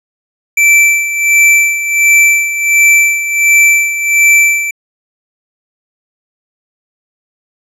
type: tone with tremolo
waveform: square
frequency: 2332 Hz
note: D7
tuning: 13 cents flat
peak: -4 dBFS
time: 0.57-4.71 s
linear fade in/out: 5 ms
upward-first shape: sine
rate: 1.4 Hz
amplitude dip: 70%
effects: low-pass 11000 Hz 12 dB/octave